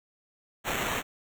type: noise with sample-and-hold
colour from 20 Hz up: white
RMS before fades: -30 dBFS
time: 0.64-1.03 s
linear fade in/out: 50 ms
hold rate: 4900 Hz
effects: none